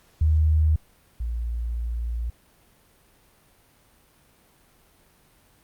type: tone pair in turn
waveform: sine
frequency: 77.78 / 58.11 Hz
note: D#2 / A#1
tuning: 0 / -5 cents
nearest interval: perfect fourth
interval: 505 cents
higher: first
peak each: -16 / -25 dBFS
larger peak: first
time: 0.21-0.76 / 1.2-2.3 s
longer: second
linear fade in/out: 5 ms
effects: pink hiss -59 dBFS RMS until 5.63 s + Opus 48 kbps